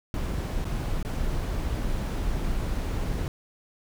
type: noise with dropouts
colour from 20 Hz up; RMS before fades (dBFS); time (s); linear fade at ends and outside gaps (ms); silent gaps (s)
brown; -28; 0.14-3.28; 1; 0.645-0.652 / 1.028-1.049
effects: none